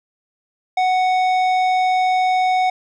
sine tone with tanh clipping, 741 Hz, F#5, 2 cents sharp, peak -16 dBFS, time 0.77-2.7 s, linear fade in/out 5 ms, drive 12 dB, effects none

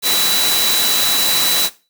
sine tone in noise, 3951 Hz, B7, in tune, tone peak -16 dBFS, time 0.02-1.7 s, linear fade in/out 50 ms, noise white, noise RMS -17 dBFS, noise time 0.02-1.7 s, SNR -2 dB, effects noise-tail reverb RT60 0.3 s tail -17 dB re dry + high-pass 150 Hz 12 dB/octave

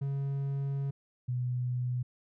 triangle / sine tone pair in turn, 138.59 / 124.26 Hz, C#3 / B2, 0 / +11 cents, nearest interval major second, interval 189 cents, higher first, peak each -28 / -29 dBFS, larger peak first, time 0.01-0.91 / 1.28-2.03 s, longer first, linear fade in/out 10 ms, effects none

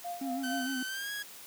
sine tone with tremolo, 700 Hz, F5, 4 cents sharp, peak -34 dBFS, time 0.04-0.67 s, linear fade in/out 10 ms, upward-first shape sine, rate 4.4 Hz, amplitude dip 75%
triangle tone with vibrato, 263.4 Hz, C4, 12 cents sharp, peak -31 dBFS, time 0.21-0.83 s, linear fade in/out 5 ms, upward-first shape sine, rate 6.5 Hz, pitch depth 62 cents each way
sawtooth tone with pitch glide, 1528 to 1656.7 Hz, G6 to G#6, -45 to -5 cents, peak -32 dBFS, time 0.43-1.23 s, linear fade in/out 10 ms, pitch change +140 cents, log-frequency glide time 0.86-1.11 s
effects white hiss -49 dBFS RMS until 1.46 s + high-pass 150 Hz 12 dB/octave

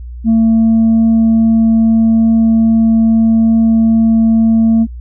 sine tone, 225.2 Hz, A3, 40 cents sharp, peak -4 dBFS, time 0.24-4.87 s, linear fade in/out 50 ms, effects tanh soft clip ceiling -5 dBFS + added 60 Hz sine -24 dBFS peak until 5 s

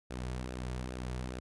sawtooth tone with flanger, 62.6 Hz, B1, 24 cents sharp, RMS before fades -39 dBFS, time 0.1-1.4 s, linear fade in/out 10 ms, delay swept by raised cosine 0.93 to 3.93 ms, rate 2.4 Hz, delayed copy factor -0.5, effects resampled to 24000 Hz

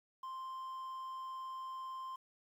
triangle tone with quantisation, 1047 Hz, C6, 1 cent sharp, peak -40 dBFS, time 0.23-2.16 s, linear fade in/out 5 ms, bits 11, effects none

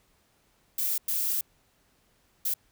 violet noise bursts at uneven times, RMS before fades -28 dBFS, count 3, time 0.78-0.98 / 1.08-1.41 / 2.45-2.54 s, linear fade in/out 5 ms, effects pink hiss -67 dBFS RMS until 2.71 s

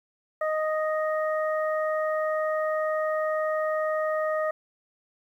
harmonic tone, 622 Hz, D#5, 1 cent flat, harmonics 1 / 2 / 3, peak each -25 / -31 / -35 dBFS, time 0.41-4.51 s, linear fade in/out 5 ms, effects 10-bit

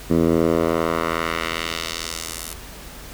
10% pulse tone with band-pass filter sweep, 82.41 Hz, E2, in tune, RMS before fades -22 dBFS, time 0.1-2.54 s, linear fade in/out 5 ms, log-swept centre 260 to 12000 Hz, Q 0.97, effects added 50 Hz sine -40 dBFS peak until 3.13 s + pink hiss -39 dBFS RMS until 3.13 s

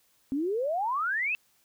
sine exponential sweep, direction up, 260.1 to 2700 Hz, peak -26 dBFS, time 0.32-1.35 s, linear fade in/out 0 ms, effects white hiss -67 dBFS RMS until 1.64 s

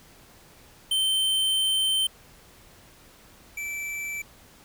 square tone pair in turn, 3103 / 2325 Hz, G7 / D7, -18 / -18 cents, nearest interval perfect fourth, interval 500 cents, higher first, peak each -22 / -31 dBFS, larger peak first, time 0.91-2.07 / 3.57-4.22 s, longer first, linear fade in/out 5 ms, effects pink hiss -53 dBFS RMS until 4.64 s

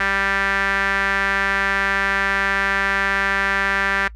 sawtooth tone with band-pass filter, 196.3 Hz, G3, 3 cents sharp, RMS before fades -20 dBFS, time 0-4.08 s, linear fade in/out 5 ms, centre 1700 Hz, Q 3.7, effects noise-tail reverb RT60 0.1 s tail -21 dB re dry + added 55 Hz sine -35 dBFS peak until 4.15 s

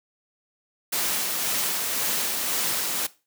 white noise with tremolo, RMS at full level -25 dBFS, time 0.92-3.07 s, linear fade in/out 10 ms, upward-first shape sine, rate 1.9 Hz, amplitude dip 25%, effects noise-tail reverb RT60 0.3 s tail -19 dB re dry + high-pass 150 Hz 12 dB/octave

